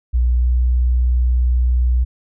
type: tone with pitch glide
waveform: sine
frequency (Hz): 60.7 to 61.51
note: B1 to B1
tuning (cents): -29 to -6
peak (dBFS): -12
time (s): 0.13-2.05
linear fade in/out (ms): 20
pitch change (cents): +23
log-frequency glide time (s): 0.4-0.46
effects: none